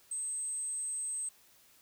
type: tone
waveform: sine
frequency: 8250 Hz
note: C9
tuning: 25 cents flat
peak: -34 dBFS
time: 0.11-1.29 s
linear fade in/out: 5 ms
effects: white hiss -63 dBFS RMS until 1.81 s